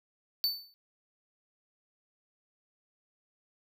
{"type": "tone with exponential decay", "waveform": "square", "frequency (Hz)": 4520, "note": "C#8", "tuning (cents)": 33, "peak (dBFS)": -24, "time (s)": [0.44, 0.74], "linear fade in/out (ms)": 0, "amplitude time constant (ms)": 64, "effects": []}